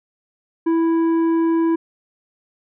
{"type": "tone with tanh clipping", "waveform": "sine", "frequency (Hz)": 329.6, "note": "E4", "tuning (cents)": 0, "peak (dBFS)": -16, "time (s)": [0.66, 1.76], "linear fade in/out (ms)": 10, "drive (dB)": 8, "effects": []}